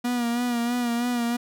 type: tone with vibrato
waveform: 45% pulse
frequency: 240 Hz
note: B3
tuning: 49 cents flat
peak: -23 dBFS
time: 0.04-1.37 s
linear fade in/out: 10 ms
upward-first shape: sine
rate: 3.1 Hz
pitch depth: 42 cents each way
effects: none